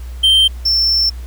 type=tone pair in turn; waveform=triangle; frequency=3136 / 5381 Hz; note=G7 / E8; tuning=0 / +35 cents; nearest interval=major sixth; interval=935 cents; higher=second; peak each=-6 / -10 dBFS; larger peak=first; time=0.23-0.48 / 0.65-1.1 s; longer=second; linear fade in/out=10 ms; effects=added 61 Hz sine -25 dBFS peak until 1.26 s + pink hiss -44 dBFS RMS until 1.26 s

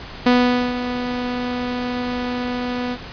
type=tone with ADSR envelope; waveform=sawtooth; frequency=246.9 Hz; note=B3; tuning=in tune; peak=-7 dBFS; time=0.26-2.98 s; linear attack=6 ms; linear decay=460 ms; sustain=-11 dB; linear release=57 ms; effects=pink hiss -35 dBFS RMS until 3.12 s + resampled to 11025 Hz

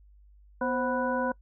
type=harmonic tone with a mistuned harmonic; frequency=246.9 Hz; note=B3; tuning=in tune; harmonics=1 / 2 / 3 / 4 / 6; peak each=-31 / -30 / -38 / -32 / -34 dBFS; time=0.61-1.32 s; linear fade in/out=5 ms; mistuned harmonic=2; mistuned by=+100 cents; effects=noise-tail reverb RT60 0.1 s tail -23 dB re dry + added 50 Hz sine -53 dBFS peak until 1.41 s

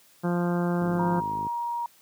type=harmonic tone; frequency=174.61 Hz; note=F3; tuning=in tune; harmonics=1 / 2 / 3 / 4 / 5 / 6 / 7 / 8 / 9; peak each=-24 / -30 / -34 / -36 / -38 / -40 / -41 / -42 / -43 dBFS; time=0.23-1.21 s; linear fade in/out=20 ms
type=click train; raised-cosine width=3 ms; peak=-24 dBFS; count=35; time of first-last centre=0.82-1.468 s; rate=52.5 Hz
type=tone; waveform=sine; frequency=946 Hz; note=A#5; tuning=25 cents sharp; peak=-27 dBFS; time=0.99-1.86 s; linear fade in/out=2 ms
effects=white hiss -58 dBFS RMS until 2.01 s + high-pass 100 Hz 12 dB/octave

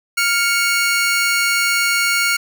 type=tone pair together; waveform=sawtooth; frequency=1399 / 2221 Hz; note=F6 / C#7; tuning=+3 / +3 cents; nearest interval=minor sixth; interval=800 cents; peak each=-14 dBFS; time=0.17-2.37 s; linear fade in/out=10 ms; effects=none

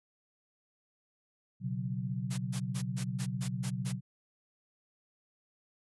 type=chord; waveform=sine; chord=B suspended second; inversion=none; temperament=just; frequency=123.47 / 138.9 / 185.21 Hz; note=B2 / C#3 / F#3; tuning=0 / +4 / +2 cents; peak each=-36 / -38 / -37 dBFS; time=1.6-4.01 s; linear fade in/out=50 ms
type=noise bursts; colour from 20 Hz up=white; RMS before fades=-41 dBFS; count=8; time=2.3-3.928 s; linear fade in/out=20 ms; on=81 ms; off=140 ms
effects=resampled to 24000 Hz

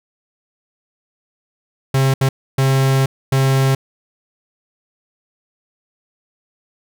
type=tone bursts at uneven times; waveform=45% pulse; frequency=134.2 Hz; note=C3; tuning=44 cents sharp; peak=-12 dBFS; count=4; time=1.94-2.14 / 2.21-2.29 / 2.58-3.06 / 3.32-3.75 s; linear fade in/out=5 ms; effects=none

